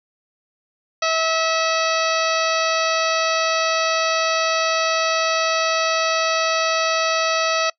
harmonic tone, 648 Hz, E5, 30 cents flat, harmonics 1 / 2 / 3 / 4 / 5 / 6 / 7 / 8 / 9, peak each -22 / -22 / -28 / -26 / -32 / -29 / -29 / -33 / -31 dBFS, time 1.02-7.7 s, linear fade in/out 5 ms, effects noise-tail reverb RT60 0.1 s tail -24 dB re dry

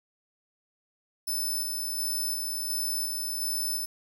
5% pulse tone with tremolo, 5274 Hz, E8, in tune, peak -22 dBFS, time 1.27-3.86 s, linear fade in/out 10 ms, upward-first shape square, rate 1.4 Hz, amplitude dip 25%, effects none

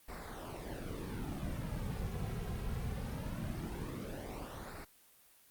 brown noise with flanger, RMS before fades -40 dBFS, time 0.08-4.85 s, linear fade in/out 10 ms, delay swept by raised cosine 0.31 to 3.41 ms, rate 0.21 Hz, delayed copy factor -0.75, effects white hiss -64 dBFS RMS until 5.5 s + Opus 32 kbps

